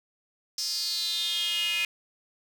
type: tone with high-pass filter sweep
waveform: square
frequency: 190.9 Hz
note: G3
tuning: 46 cents flat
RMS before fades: -29 dBFS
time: 0.58-1.85 s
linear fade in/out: 2 ms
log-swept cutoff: 5300 to 2500 Hz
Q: 7.5
effects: none